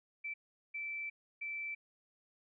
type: tone bursts at uneven times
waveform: sine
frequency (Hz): 2327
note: D7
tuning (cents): -17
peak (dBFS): -38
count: 3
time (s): 0.24-0.34 / 0.74-1.1 / 1.41-1.75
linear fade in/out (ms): 10
effects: none